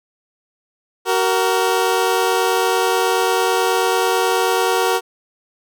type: tone pair together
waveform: 20% pulse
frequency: 377 / 466.2 Hz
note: F#4 / A#4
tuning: +32 / 0 cents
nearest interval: major third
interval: 368 cents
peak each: -13 dBFS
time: 1.05-5.01 s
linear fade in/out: 50 ms
effects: none